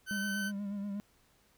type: tone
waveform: 40% pulse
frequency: 1526 Hz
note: G6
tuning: 47 cents flat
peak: -34 dBFS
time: 0.06-0.52 s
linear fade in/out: 50 ms
type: tone with vibrato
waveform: triangle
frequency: 201.8 Hz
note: G#3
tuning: 49 cents flat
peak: -33 dBFS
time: 0.11-1 s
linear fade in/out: 0 ms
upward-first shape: sine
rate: 8.3 Hz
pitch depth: 40 cents each way
effects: pink hiss -68 dBFS RMS until 1.57 s